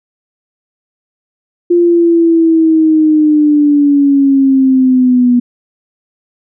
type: linear sweep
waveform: sine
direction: down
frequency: 349.2 to 242.7 Hz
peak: -5 dBFS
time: 1.7-5.4 s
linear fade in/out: 10 ms
effects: none